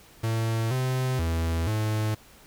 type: tone with pitch steps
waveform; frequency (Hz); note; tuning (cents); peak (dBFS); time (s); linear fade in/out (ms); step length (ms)
45% pulse; 112.6 / 129.1 / 82.4 / 108; A2 / C3 / E2 / A2; +40 / -23 / 0 / -32; -24; 0.23-2.15; 10; 480
effects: pink hiss -53 dBFS RMS until 2.46 s